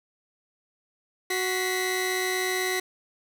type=tone cluster; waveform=sawtooth; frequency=369.8 / 1937 / 2053 Hz; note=F#4 / B6 / C7; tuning=-1 / -34 / -33 cents; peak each=-24 / -27 / -28 dBFS; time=1.3-2.8 s; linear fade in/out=5 ms; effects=none